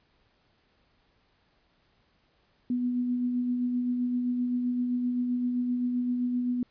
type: tone with tremolo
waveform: sine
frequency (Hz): 246.4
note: B3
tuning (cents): -4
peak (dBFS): -24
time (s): 2.7-6.63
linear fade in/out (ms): 2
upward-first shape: sine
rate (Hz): 7.7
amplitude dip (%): 30
effects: pink hiss -68 dBFS RMS until 6.7 s + resampled to 11025 Hz